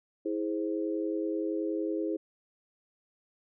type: chord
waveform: sine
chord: E augmented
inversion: none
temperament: equal with one note detuned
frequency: 324.7 / 415.3 / 523.3 Hz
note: E4 / G#4 / B#4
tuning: -26 / 0 / 0 cents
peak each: -31 / -34 / -37 dBFS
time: 0.25-2.17 s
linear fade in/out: 10 ms
effects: none